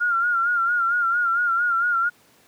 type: tone with vibrato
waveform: sine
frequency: 1400 Hz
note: F6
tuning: 4 cents sharp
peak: -18 dBFS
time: 0-2.1 s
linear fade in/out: 20 ms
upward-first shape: sine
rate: 4.4 Hz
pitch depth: 63 cents each way
effects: pink hiss -56 dBFS RMS until 2.47 s + high-pass 150 Hz 12 dB/octave